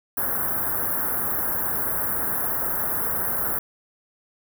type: band-stop noise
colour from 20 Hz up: white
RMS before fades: -25 dBFS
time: 0.17-3.59 s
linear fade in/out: 5 ms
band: 1700 to 11000 Hz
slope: 48 dB/octave
effects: none